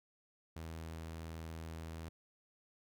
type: tone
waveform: sawtooth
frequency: 81.2 Hz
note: E2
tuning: 26 cents flat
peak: -40 dBFS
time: 0.56-2.09 s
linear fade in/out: 5 ms
effects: none